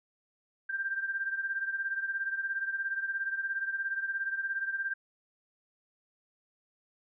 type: beating tone pair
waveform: sine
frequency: 1578 / 1595 Hz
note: G6 / G6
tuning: +11 / +30 cents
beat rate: 17 Hz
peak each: -32 / -37 dBFS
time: 0.69-4.94 s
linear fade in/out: 10 ms
effects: none